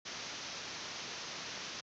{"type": "low-pass noise", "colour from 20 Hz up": "white", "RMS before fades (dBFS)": -44, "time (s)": [0.05, 1.81], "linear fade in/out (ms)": 10, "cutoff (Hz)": 6400, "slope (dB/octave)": 96, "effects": ["high-pass 100 Hz 12 dB/octave"]}